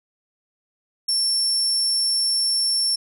35% pulse tone, 5430 Hz, F8, 50 cents flat, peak -16 dBFS, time 1.08-2.96 s, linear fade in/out 10 ms, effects none

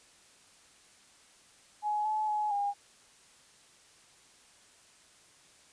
sine tone with pitch steps, 841 / 859 / 845 / 810 Hz, G#5 / A5 / G#5 / G#5, +22 / -42 / +30 / -43 cents, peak -28 dBFS, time 1.82-2.74 s, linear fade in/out 50 ms, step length 230 ms, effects white hiss -60 dBFS RMS until 5.72 s + resampled to 22050 Hz

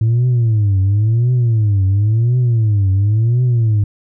sine tone with vibrato, 109.4 Hz, A2, 9 cents flat, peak -8 dBFS, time 0.01-3.84 s, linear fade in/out 5 ms, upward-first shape triangle, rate 0.95 Hz, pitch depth 260 cents each way, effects tanh soft clip ceiling -9 dBFS

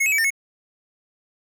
square tone with pitch steps, 2177 / 2566 / 2286 / 1810 / 2192 Hz, C#7 / E7 / D7 / A6 / C#7, -32 / -47 / -47 / +48 / -20 cents, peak -18 dBFS, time 0-0.305 s, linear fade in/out 10 ms, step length 61 ms, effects none

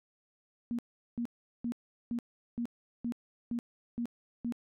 sine tone bursts, 237 Hz, A#3, 29 cents sharp, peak -31 dBFS, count 9, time 0.71-4.523 s, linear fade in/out 0 ms, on 77 ms, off 390 ms, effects none

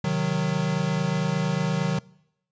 square chord, C diminished, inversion none, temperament equal with one note detuned, 130.81 / 155.56 / 184.25 Hz, C3 / Eb3 / Gb3, 0 / 0 / -7 cents, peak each -32 / -26 / -27 dBFS, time 0.04-1.99 s, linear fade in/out 5 ms, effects noise-tail reverb RT60 0.8 s tail -23 dB re dry + resampled to 16000 Hz

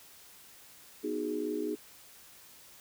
sine chord, G# minor seventh, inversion first, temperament equal, 246.9 / 311.1 / 370 / 415.3 Hz, B3 / D#4 / F#4 / G#4, 0 / 0 / 0 / 0 cents, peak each -40 / -35 / -40 / -35 dBFS, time 1.03-1.76 s, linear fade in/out 20 ms, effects white hiss -55 dBFS RMS until 2.8 s

